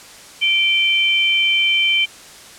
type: tone pair together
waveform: sine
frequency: 2351 / 3087 Hz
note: D7 / G7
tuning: +1 / -27 cents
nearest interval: perfect fourth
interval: 472 cents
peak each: -16 dBFS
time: 0.41-2.06 s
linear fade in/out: 20 ms
effects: white hiss -40 dBFS RMS until 2.58 s + low-pass 9000 Hz 12 dB/octave